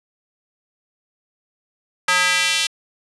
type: tone with high-pass filter sweep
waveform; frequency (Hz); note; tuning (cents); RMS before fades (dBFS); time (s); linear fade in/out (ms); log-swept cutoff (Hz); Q
square; 180.8; F#3; -40; -18; 2.08-2.67; 5; 1400 to 3200; 1.6
effects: resampled to 24000 Hz